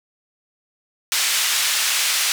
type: band-pass noise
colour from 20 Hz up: pink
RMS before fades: -20 dBFS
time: 1.12-2.32 s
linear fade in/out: 0 ms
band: 2200 to 11000 Hz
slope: 12 dB/octave
effects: none